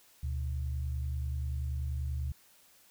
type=tone pair together; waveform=sine; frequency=73.42 / 123.73 Hz; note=D2 / B2; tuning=0 / +4 cents; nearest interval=major sixth; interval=904 cents; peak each=-32 / -39 dBFS; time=0.23-2.32 s; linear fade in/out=5 ms; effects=white hiss -62 dBFS RMS until 2.9 s